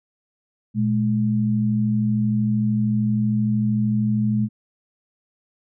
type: tone pair together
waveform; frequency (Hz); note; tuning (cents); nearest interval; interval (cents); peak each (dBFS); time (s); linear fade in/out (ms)
sine; 118.76 / 211.8; A#2 / G#3; +33 / +34; minor seventh; 1001; -22 / -19; 0.74-4.49; 50
effects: none